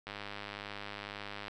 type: click train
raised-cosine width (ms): 0.3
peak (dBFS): -25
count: 145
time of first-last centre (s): 0.07-1.482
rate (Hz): 102
effects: none